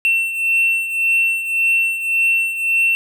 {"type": "beating tone pair", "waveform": "triangle", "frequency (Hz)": [2700, 2701.8], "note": ["E7", "E7"], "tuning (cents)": [41, 42], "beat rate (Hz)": 1.8, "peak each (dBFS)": [-14, -20], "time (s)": [0.05, 2.95], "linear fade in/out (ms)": 0, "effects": []}